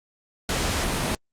pink noise, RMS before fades -25 dBFS, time 0.49-1.15 s, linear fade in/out 2 ms, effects low-pass 10000 Hz 12 dB/octave + Opus 48 kbps

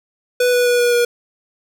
square tone with pitch steps, 493.9 / 490.2 / 486.5 / 482.9 / 479.3 Hz, B4 / B4 / B4 / B4 / A#4, 0 / -13 / -26 / -39 / +48 cents, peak -13 dBFS, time 0.4-1.05 s, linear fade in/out 5 ms, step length 130 ms, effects none

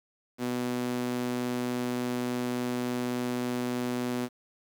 sawtooth tone with high-pass filter, 123.47 Hz, B2, in tune, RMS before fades -31 dBFS, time 0.38-4.29 s, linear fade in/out 50 ms, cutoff 250 Hz, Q 2.1, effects 9-bit

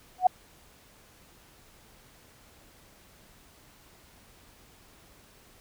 sine tone with exponential growth, 736 Hz, F#5, 9 cents flat, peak -12 dBFS, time 0.18-0.27 s, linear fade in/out 5 ms, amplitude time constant 18 ms, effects pink hiss -57 dBFS RMS until 5.6 s

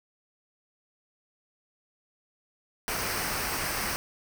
pink noise with comb filter, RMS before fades -31 dBFS, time 2.88-3.96 s, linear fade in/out 0 ms, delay 0.28 ms, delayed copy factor -0.55, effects none

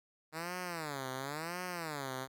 5% pulse tone with vibrato, 153.7 Hz, D#3, 21 cents flat, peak -27 dBFS, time 0.32-2.28 s, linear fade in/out 50 ms, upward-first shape sine, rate 0.95 Hz, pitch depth 290 cents each way, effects none

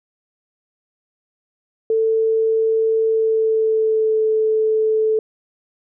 sine tone with pitch glide, 444.9 to 437 Hz, A4 to A4, +19 to -12 cents, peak -14 dBFS, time 1.9-5.19 s, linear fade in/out 2 ms, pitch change -31 cents, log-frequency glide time 3.06-4.22 s, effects none

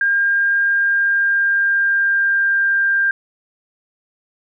sine tone with pitch glide, 1607 to 1592.2 Hz, G6 to G6, +43 to +27 cents, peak -13 dBFS, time 0.01-3.11 s, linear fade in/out 2 ms, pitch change -16 cents, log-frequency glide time 0.6-2.68 s, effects none

